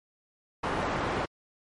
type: low-pass noise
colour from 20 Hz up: white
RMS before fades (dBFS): -30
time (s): 0.63-1.26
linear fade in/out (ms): 10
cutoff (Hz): 1100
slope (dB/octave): 12
effects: MP3 48 kbps